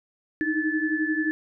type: tone cluster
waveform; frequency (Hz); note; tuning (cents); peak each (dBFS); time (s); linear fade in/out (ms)
sine; 306.9 / 318.3 / 1739; D#4 / D#4 / A6; -24 / +39 / -21; -27; 0.41-1.31; 0
effects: none